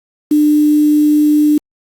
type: tone with quantisation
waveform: sine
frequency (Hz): 299.2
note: D4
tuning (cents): +32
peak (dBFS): -7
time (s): 0.31-1.58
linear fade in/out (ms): 5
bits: 5
effects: Opus 48 kbps